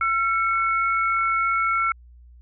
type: tone pair together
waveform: sine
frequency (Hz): 1350.8 / 2205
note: E6 / C#7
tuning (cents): +42 / -10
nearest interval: minor sixth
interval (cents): 848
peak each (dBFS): -20 / -25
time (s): 0.01-1.92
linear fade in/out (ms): 2
effects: added 60 Hz sine -45 dBFS peak until 2.41 s